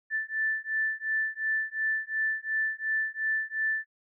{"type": "beating tone pair", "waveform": "sine", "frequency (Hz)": [1760, 1762.8], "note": ["A6", "A6"], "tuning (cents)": [0, 3], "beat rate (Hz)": 2.8, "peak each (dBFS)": [-30, -30], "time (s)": [0.1, 3.86], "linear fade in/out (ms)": 50, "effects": []}